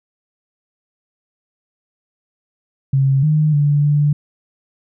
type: tone with pitch steps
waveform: sine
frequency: 135.7 / 153.2 / 145.5 / 146.8 Hz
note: C#3 / D#3 / D3 / D3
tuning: -36 / -27 / -16 / 0 cents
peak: -11 dBFS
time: 2.93-4.13 s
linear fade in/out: 5 ms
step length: 300 ms
effects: none